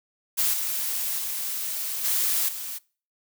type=noise with level steps; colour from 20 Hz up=blue; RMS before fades=-23 / -28 / -30 / -24 / -34 dBFS; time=0.37-2.79 s; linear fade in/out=20 ms; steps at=0.53 / 1.18 / 2.04 / 2.48 s; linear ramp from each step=10 ms; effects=noise-tail reverb RT60 0.4 s tail -24 dB re dry